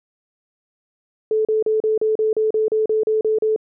sine tone bursts, 435.2 Hz, A4, 19 cents flat, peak -15 dBFS, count 13, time 1.31-3.562 s, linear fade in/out 2 ms, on 140 ms, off 36 ms, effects none

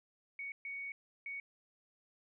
sine tone bursts at uneven times, 2232 Hz, C#7, 11 cents sharp, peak -40 dBFS, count 3, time 0.39-0.52 / 0.65-0.92 / 1.26-1.4 s, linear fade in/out 2 ms, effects none

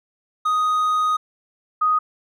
triangle / sine tone pair in turn, 1247 / 1247 Hz, D#6 / D#6, +3 / +3 cents, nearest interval unison, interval 0 cents, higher neither, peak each -15 dBFS, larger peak neither, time 0.45-1.17 / 1.81-1.99 s, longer first, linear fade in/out 10 ms, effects none

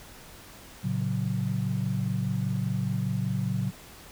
sine chord, F# major, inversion first, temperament equal with one note detuned, 113.62 / 138.59 / 185 Hz, A#2 / C#3 / F#3, -44 / 0 / 0 cents, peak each -30 dBFS, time 0.83-3.71 s, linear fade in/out 20 ms, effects pink hiss -48 dBFS RMS until 4.11 s

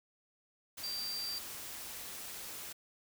sine tone in noise, 4699 Hz, D8, in tune, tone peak -37 dBFS, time 0.83-1.39 s, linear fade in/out 10 ms, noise white, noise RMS -45 dBFS, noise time 0.77-2.73 s, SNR +5 dB, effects none

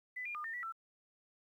sine tone with pitch steps, 2000 / 2410 / 1213 / 1816 / 1950 / 1336 Hz, B6 / D7 / D#6 / A#6 / B6 / E6, +21 / +44 / -44 / -46 / -23 / +23 cents, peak -39 dBFS, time 0.16-0.724 s, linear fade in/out 10 ms, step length 94 ms, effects 12-bit

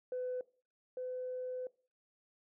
sine tone pair in turn, 503 / 506.2 Hz, B4 / B4, +32 / +43 cents, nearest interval unison, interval 11 cents, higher second, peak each -34 / -37 dBFS, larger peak first, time 0.12-0.41 / 0.97-1.67 s, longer second, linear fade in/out 2 ms, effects noise-tail reverb RT60 0.4 s tail -21 dB re dry + tanh soft clip ceiling -32 dBFS

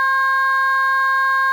sine tone pair together, 1067 / 1609.3 Hz, C6 / G6, +34 / +45 cents, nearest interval perfect fifth, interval 711 cents, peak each -15 dBFS, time 0-1.52 s, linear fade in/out 0 ms, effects tanh soft clip ceiling -10 dBFS + 7-bit

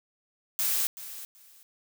blue noise with echo, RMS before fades -27 dBFS, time 0.59-0.87 s, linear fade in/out 0 ms, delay 380 ms, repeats 2, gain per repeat -14 dB, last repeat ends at 1.63 s, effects none

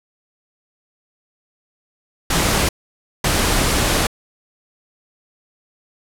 pink noise bursts at uneven times, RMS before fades -17 dBFS, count 2, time 2.3-2.69 / 3.24-4.07 s, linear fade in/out 5 ms, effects low-pass 12000 Hz 12 dB/octave

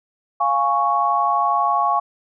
sine chord, Db major, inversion first, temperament equal, 698.5 / 830.6 / 1108.7 Hz, F5 / Ab5 / Db6, 0 / 0 / 0 cents, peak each -22 / -21 / -18 dBFS, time 0.4-2 s, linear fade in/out 10 ms, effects none

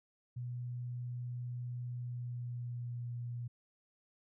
sine tone with pitch glide, 122.5 to 120.26 Hz, B2 to B2, -14 to -46 cents, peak -38 dBFS, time 0.36-3.48 s, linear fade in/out 10 ms, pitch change -32 cents, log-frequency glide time 1.92-3.13 s, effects none

